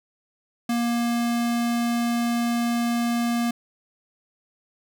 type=tone; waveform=square; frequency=236.3 Hz; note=A#3; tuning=24 cents sharp; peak=-22 dBFS; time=0.69-3.51 s; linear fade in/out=5 ms; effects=none